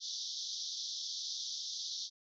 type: band-pass noise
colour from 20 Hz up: white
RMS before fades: -41 dBFS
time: 0-2.1 s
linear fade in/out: 50 ms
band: 3400 to 6100 Hz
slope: 96 dB/octave
effects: none